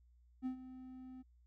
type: tone with ADSR envelope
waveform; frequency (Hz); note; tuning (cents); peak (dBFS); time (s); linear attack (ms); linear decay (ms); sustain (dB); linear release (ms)
triangle; 257.2; C4; -30; -33; 0.42-1.23; 40; 98; -14; 21
effects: added 60 Hz sine -64 dBFS peak until 1.46 s